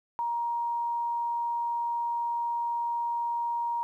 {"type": "tone", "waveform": "sine", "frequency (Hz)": 942, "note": "A#5", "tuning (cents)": 18, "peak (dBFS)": -27, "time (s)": [0.19, 3.83], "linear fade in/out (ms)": 0, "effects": ["11-bit"]}